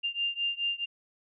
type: beating tone pair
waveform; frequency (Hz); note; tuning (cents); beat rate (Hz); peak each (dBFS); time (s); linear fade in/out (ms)
sine; 2794 / 2798.7; F7 / F7; 0 / +3; 4.7; -31 / -32; 0.03-0.86; 20
effects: none